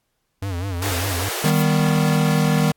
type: tone with vibrato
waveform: square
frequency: 92.5 Hz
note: F#2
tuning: in tune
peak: -24 dBFS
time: 0.42-1.29 s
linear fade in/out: 5 ms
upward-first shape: sine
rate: 5 Hz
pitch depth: 140 cents each way
type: high-pass noise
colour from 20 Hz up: pink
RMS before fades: -27 dBFS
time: 0.82-1.5 s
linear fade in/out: 2 ms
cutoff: 370 Hz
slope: 48 dB/octave
type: noise with exponential growth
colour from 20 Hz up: violet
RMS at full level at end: -27 dBFS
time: 1.18-1.62 s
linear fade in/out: 0 ms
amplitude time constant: 95 ms
type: chord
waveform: square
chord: Eb augmented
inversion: none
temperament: equal with one note detuned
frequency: 155.56 / 196 / 245.1 Hz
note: Eb3 / G3 / B3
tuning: 0 / 0 / -13 cents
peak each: -18 / -22 / -24 dBFS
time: 1.44-2.72 s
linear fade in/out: 5 ms
effects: pink hiss -72 dBFS RMS until 2.76 s + AAC 64 kbps